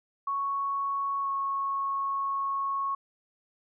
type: tone with pitch glide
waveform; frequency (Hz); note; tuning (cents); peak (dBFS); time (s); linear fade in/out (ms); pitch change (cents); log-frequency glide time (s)
sine; 1109 to 1100.1; C#6 to C#6; 0 to -14; -27; 0.27-2.95; 5; -14; 1.21-1.28
effects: none